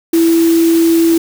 sine tone in noise, 331.4 Hz, E4, 9 cents sharp, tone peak -7 dBFS, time 0.13-1.18 s, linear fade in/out 5 ms, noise white, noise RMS -24 dBFS, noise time 0.13-1.18 s, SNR +14 dB, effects none

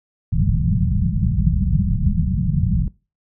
white low-pass noise, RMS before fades -18 dBFS, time 0.32-2.88 s, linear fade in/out 2 ms, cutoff 200 Hz, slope 96 dB/octave, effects noise-tail reverb RT60 0.3 s tail -21 dB re dry

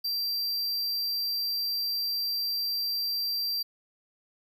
square tone, 4711 Hz, D8, 5 cents sharp, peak -28 dBFS, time 0.04-3.63 s, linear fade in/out 10 ms, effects none

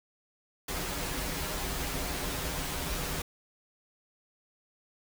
pink noise with comb filter, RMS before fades -34 dBFS, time 0.68-3.22 s, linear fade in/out 5 ms, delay 9.1 ms, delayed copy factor -0.75, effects none

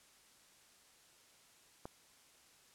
click, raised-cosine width 1 ms, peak -30 dBFS, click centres 1.855 s, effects white hiss -65 dBFS RMS until 2.74 s + low-pass 10000 Hz 12 dB/octave

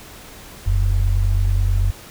sine tone pair together, 43.3 / 92.5 Hz, F1 / F#2, -14 / 0 cents, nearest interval octave + minor second, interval 1314 cents, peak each -16 / -18 dBFS, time 0.66-1.91 s, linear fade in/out 10 ms, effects pink hiss -40 dBFS RMS until 2.1 s

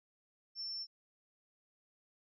sine tone, 5390 Hz, E8, 38 cents sharp, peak -39 dBFS, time 0.55-0.87 s, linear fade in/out 50 ms, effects none

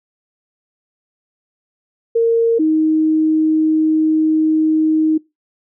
sine tone pair in turn, 460 / 313.7 Hz, A#4 / D#4, -23 / +14 cents, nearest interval perfect fifth, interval 663 cents, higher first, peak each -10 / -11 dBFS, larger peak first, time 2.15-2.59 / 2.59-5.18 s, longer second, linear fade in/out 10 ms, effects noise-tail reverb RT60 0.2 s tail -21 dB re dry

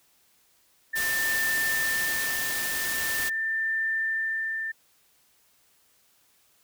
sine tone with tremolo, 1787 Hz, A6, 26 cents sharp, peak -24 dBFS, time 0.93-4.72 s, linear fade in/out 10 ms, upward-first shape sine, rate 0.43 Hz, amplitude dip 50%
white noise, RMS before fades -31 dBFS, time 0.95-3.3 s, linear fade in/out 20 ms
effects white hiss -64 dBFS RMS until 6.63 s

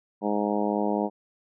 harmonic tone, 103.83 Hz, G#2, in tune, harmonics 2 / 3 / 4 / 5 / 6 / 7 / 8 / 9, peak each -28 / -30 / -31 / -32 / -33 / -33 / -34 / -35 dBFS, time 0.21-1.1 s, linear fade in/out 50 ms, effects none

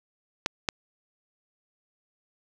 clicks, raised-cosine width 0.2 ms, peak -7 dBFS, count 2, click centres 0.461 / 0.688 s, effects none

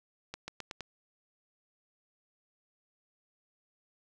accelerating click train, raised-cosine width 0.2 ms, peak -22 dBFS, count 5, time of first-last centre 0.34-0.807 s, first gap 140 ms, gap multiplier 0.88, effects none

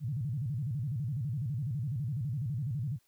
sine tone with vibrato, 130.3 Hz, C3, 7 cents flat, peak -31 dBFS, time 0-2.99 s, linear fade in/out 50 ms, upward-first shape square, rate 12 Hz, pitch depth 240 cents each way, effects white hiss -72 dBFS RMS until 3.07 s

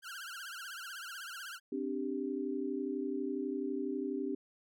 sawtooth tone with vibrato, 1480 Hz, F#6, in tune, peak -39 dBFS, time 0.02-1.6 s, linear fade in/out 50 ms, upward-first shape triangle, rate 16 Hz, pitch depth 200 cents each way
sine chord, C suspended second, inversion none, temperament equal, 261.6 / 293.7 / 392 Hz, C4 / D4 / G4, 0 / 0 / 0 cents, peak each -38 dBFS, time 1.72-4.35 s, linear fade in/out 5 ms
effects none

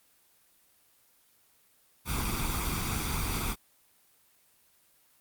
pink noise with comb filter, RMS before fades -31 dBFS, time 2.05-3.56 s, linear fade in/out 50 ms, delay 0.85 ms, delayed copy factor +0.75, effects white hiss -65 dBFS RMS until 5.2 s + Opus 24 kbps

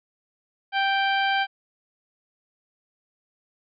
harmonic tone, 784 Hz, G5, in tune, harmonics 1 / 2 / 3 / 4 / 5 / 6, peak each -23 / -25 / -30 / -30 / -42 / -40 dBFS, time 0.72-1.47 s, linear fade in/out 50 ms, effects none

